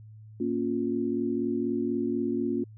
sine chord, Bb minor, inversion none, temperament equal with one note detuned, 233.1 / 277.2 / 353.7 Hz, Bb3 / Db4 / F4, 0 / 0 / +22 cents, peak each -30 dBFS, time 0.4-2.64 s, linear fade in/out 5 ms, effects added 108 Hz sine -45 dBFS peak until 2.77 s

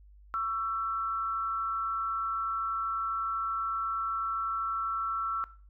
sine tone pair together, 1123.4 / 1336 Hz, C#6 / E6, +23 / +23 cents, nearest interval minor third, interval 300 cents, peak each -37 / -29 dBFS, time 0.34-5.44 s, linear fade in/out 0 ms, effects noise-tail reverb RT60 0.4 s tail -17 dB re dry + added 50 Hz sine -52 dBFS peak until 5.69 s

